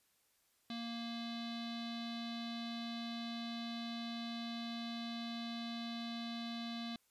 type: tone with low-pass filter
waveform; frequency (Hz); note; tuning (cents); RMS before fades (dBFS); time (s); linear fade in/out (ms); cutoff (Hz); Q
square; 233.1; A#3; 0; -43; 0.7-6.96; 2; 3900; 6.7
effects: white hiss -75 dBFS RMS until 7.1 s + resampled to 32000 Hz